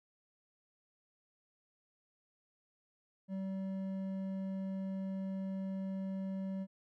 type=tone with hard clipping; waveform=triangle; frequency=191.8 Hz; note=G3; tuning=37 cents flat; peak=-38 dBFS; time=3.28-6.67 s; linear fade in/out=50 ms; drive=10 dB; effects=none